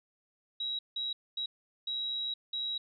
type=tone bursts at uneven times; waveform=sine; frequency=3858 Hz; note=B7; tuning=41 cents flat; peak=-32 dBFS; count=5; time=0.6-0.79 / 0.96-1.13 / 1.37-1.46 / 1.87-2.34 / 2.53-2.78 s; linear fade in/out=5 ms; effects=none